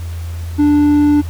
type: tone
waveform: triangle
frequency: 293.7 Hz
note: D4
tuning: in tune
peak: -6 dBFS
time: 0.58-1.22 s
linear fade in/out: 20 ms
effects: added 84 Hz sine -21 dBFS peak until 1.29 s + pink hiss -39 dBFS RMS until 1.29 s

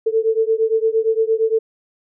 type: beating tone pair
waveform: sine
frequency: 441.8 / 450.5 Hz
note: A4 / A4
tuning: +7 / +41 cents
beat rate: 8.7 Hz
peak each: -17 / -18 dBFS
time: 0.06-1.59 s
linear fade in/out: 10 ms
effects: none

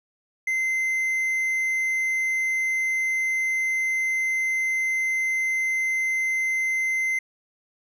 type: tone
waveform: triangle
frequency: 2070 Hz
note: C7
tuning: 19 cents flat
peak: -20 dBFS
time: 0.47-7.19 s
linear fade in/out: 5 ms
effects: none

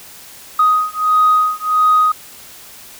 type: beating tone pair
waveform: sine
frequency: 1250 / 1251.5 Hz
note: D#6 / D#6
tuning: +8 / +10 cents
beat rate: 1.5 Hz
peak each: -13 dBFS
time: 0.59-2.12 s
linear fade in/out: 5 ms
effects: tanh soft clip ceiling -4 dBFS + white hiss -38 dBFS RMS until 2.99 s

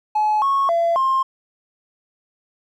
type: tone with pitch steps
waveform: triangle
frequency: 852 / 1099 / 677 / 1061 Hz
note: G#5 / C#6 / E5 / C6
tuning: +44 / -15 / +46 / +24 cents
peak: -12 dBFS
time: 0.15-1.23 s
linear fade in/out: 10 ms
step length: 270 ms
effects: tanh soft clip ceiling -12 dBFS

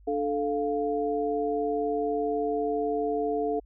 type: tone cluster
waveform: sine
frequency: 294 / 438.1 / 700 Hz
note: D4 / A4 / F5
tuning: +2 / -7 / +4 cents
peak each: -32 / -27 / -31 dBFS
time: 0.07-3.6 s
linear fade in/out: 10 ms
effects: added 50 Hz sine -51 dBFS peak until 3.65 s

